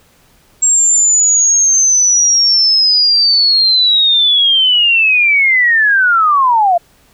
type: linear sweep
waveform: sine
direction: down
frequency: 7570 to 668 Hz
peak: -7 dBFS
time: 0.62-6.78 s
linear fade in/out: 10 ms
effects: pink hiss -50 dBFS RMS until 7.13 s